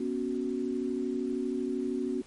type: chord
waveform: sine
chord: B suspended second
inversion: none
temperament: equal with one note detuned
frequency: 244.4 / 277.2 / 370 Hz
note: B3 / C#4 / F#4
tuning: -18 / 0 / 0 cents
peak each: -33 dBFS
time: 0-2.22 s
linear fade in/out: 5 ms
effects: pink hiss -56 dBFS RMS until 2.26 s + MP3 48 kbps